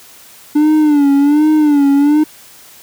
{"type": "tone with vibrato", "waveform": "triangle", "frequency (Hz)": 293.7, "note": "D4", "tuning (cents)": 0, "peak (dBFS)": -5, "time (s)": [0.55, 2.24], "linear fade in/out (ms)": 10, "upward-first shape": "sine", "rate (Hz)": 1.3, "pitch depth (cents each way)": 90, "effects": ["white hiss -40 dBFS RMS until 2.82 s", "high-pass 60 Hz 12 dB/octave"]}